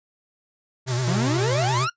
square tone with vibrato, 125 Hz, B2, 21 cents sharp, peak -23 dBFS, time 0.86-1.88 s, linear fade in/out 50 ms, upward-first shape sine, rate 8.5 Hz, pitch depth 81 cents each way
white band-stop noise, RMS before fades -31 dBFS, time 0.87-1.85 s, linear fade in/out 10 ms, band 2200 to 3300 Hz, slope 96 dB/octave
40% pulse exponential sweep, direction up, 157.5 to 1453 Hz, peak -22 dBFS, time 1.07-1.9 s, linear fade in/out 10 ms
effects noise-tail reverb RT60 0.1 s tail -22 dB re dry + resampled to 16000 Hz

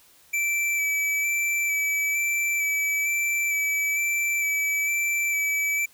square tone with vibrato, 2317 Hz, D7, 24 cents flat, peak -23 dBFS, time 0.33-5.86 s, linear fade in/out 10 ms, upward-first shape square, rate 1.1 Hz, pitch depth 14 cents each way, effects white hiss -56 dBFS RMS until 5.93 s

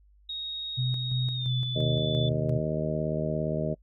sine tone with pitch glide, 3755 to 3483 Hz, A#7 to A7, +12 to -18 cents, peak -32 dBFS, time 0.29-2.29 s, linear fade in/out 5 ms, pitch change -130 cents, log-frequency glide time 1.34-1.52 s
sine tone with tremolo, 126 Hz, B2, 35 cents sharp, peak -25 dBFS, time 0.77-2.59 s, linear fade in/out 20 ms, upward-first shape square, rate 2.9 Hz, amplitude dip 45%
harmonic tone, 77.4 Hz, D#2, 9 cents flat, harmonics 1 / 2 / 3 / 4 / 5 / 6 / 7 / 8, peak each -41 / -30 / -35 / -39 / -36 / -37 / -39 / -32 dBFS, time 1.75-3.75 s, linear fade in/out 20 ms
effects noise-tail reverb RT60 0.1 s tail -26 dB re dry + added 50 Hz sine -56 dBFS peak until 3.82 s

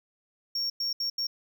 triangle tone bursts at uneven times, 5520 Hz, F8, 21 cents flat, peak -26 dBFS, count 4, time 0.55-0.7 / 0.8-0.93 / 1-1.1 / 1.18-1.27 s, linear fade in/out 5 ms, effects none

